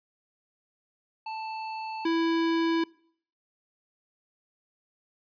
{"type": "tone pair in turn", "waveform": "square", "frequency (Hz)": [882, 330.4], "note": ["A5", "E4"], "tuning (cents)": [4, 4], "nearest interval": "octave + perfect fourth", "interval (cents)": 1700, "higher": "first", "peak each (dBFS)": [-34, -24], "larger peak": "second", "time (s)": [[1.26, 2.05], [2.05, 2.84]], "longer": "neither", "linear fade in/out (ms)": 5, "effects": ["noise-tail reverb RT60 0.6 s tail -24 dB re dry", "resampled to 11025 Hz"]}